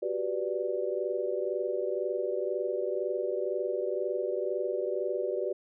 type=chord; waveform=sine; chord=G major seventh; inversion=third; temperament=equal; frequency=370 / 392 / 493.9 / 587.3 Hz; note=F#4 / G4 / B4 / D5; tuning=0 / 0 / 0 / 0 cents; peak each=-34 dBFS; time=0.02-5.53 s; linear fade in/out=10 ms; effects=none